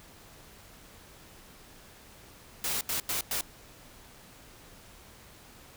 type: noise bursts at uneven times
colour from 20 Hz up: white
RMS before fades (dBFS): -31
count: 4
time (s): 2.64-2.81 / 2.89-3 / 3.09-3.21 / 3.31-3.41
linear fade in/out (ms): 2
effects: pink hiss -53 dBFS RMS until 5.76 s